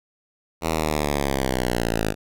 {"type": "linear sweep", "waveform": "5% pulse", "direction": "down", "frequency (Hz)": [82.41, 51.91], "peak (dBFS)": -10, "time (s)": [0.61, 2.15], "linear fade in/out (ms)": 50, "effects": []}